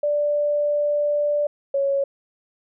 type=tone pair in turn; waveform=sine; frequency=587.3 / 554.3 Hz; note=D5 / C#5; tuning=0 / 0 cents; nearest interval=minor second; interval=100 cents; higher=first; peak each=-18 dBFS; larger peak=neither; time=0.03-1.47 / 1.74-2.04 s; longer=first; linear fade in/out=5 ms; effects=none